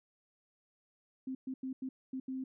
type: tone bursts at uneven times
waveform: sine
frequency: 261.6 Hz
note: C4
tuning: in tune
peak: -36 dBFS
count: 6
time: 1.27-1.35 / 1.47-1.54 / 1.63-1.73 / 1.82-1.89 / 2.13-2.2 / 2.28-2.44 s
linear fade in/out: 5 ms
effects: none